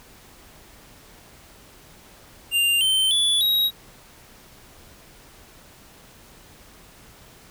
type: tone with pitch steps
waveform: square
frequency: 2794 / 3100 / 3440 / 3817 Hz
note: F7 / G7 / A7 / A#7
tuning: 0 / -20 / -40 / +40 cents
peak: -18 dBFS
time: 2.51-3.71 s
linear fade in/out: 50 ms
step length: 300 ms
effects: pink hiss -49 dBFS RMS until 7.5 s